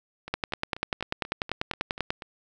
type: two click trains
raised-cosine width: 0.3 ms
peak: -10 / -22 dBFS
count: 19 / 9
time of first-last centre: 0.34-2.105 / 0.28-2.222 s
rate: 10.2 / 4.12 Hz
effects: none